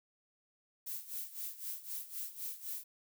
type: noise with tremolo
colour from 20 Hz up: violet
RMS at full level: -40 dBFS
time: 0.86-2.84 s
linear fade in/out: 10 ms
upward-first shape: sine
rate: 3.9 Hz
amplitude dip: 80%
effects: none